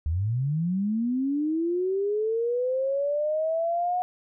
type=linear sweep; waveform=sine; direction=up; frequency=72.7 to 731 Hz; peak=-23 dBFS; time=0.06-4.02 s; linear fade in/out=0 ms; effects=none